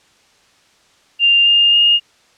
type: tone with pitch steps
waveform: sine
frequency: 2794 / 2817 / 2840 Hz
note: F7 / F7 / F7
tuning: 0 / +14 / +28 cents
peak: -8 dBFS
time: 1.19-2 s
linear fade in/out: 50 ms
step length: 270 ms
effects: white hiss -53 dBFS RMS until 2.37 s + low-pass 6000 Hz 12 dB/octave